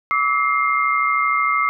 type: tone cluster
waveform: sine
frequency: 1154 / 1287 / 2111 Hz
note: D6 / E6 / C7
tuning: -31 / -42 / +15 cents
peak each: -20 dBFS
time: 0.11-1.69 s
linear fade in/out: 0 ms
effects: none